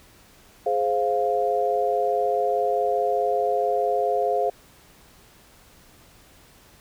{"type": "chord", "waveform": "sine", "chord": "F minor", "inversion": "first", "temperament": "just", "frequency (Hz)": [419.1, 523.8, 698.5], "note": ["Ab4", "C5", "F5"], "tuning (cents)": [16, 2, 0], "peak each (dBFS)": [-25, -25, -23], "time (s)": [0.66, 4.5], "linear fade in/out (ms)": 5, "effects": ["pink hiss -53 dBFS RMS until 6.8 s"]}